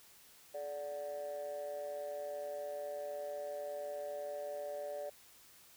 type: tone with amplitude modulation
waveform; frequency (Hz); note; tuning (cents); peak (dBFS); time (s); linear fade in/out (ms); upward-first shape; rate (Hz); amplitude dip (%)
sine; 583; D5; -13; -34; 0.54-5.1; 10; sine; 156; 85
effects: tanh soft clip ceiling -34 dBFS + white hiss -61 dBFS RMS until 5.76 s